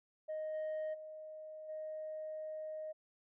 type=tone with level steps; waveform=sine; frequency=622.3 Hz; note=D#5; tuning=in tune; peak=-36 / -34 / -46 / -40 dBFS; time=0.28-2.93 s; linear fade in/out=20 ms; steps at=0.53 / 0.93 / 1.68 s; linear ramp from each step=20 ms; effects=tanh soft clip ceiling -36 dBFS